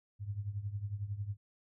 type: tone with tremolo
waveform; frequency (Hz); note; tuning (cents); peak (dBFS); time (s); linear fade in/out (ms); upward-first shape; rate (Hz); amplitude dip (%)
sine; 102; G#2; -31; -32; 0.19-1.37; 50; triangle; 11; 85
effects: none